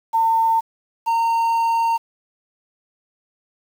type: tone pair in turn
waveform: sine / triangle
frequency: 904 / 918.2 Hz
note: A5 / A#5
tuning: +47 / -26 cents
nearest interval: unison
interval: 27 cents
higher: second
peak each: -14 dBFS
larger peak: neither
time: 0.13-0.61 / 1.06-1.98 s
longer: second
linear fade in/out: 20 ms
effects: 7-bit